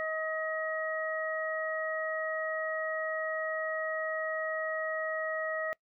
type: harmonic tone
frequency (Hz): 633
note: D#5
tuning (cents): +30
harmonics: 1 / 2 / 3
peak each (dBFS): -34 / -39 / -36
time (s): 0-5.73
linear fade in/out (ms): 0
effects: noise-tail reverb RT60 0.1 s tail -23 dB re dry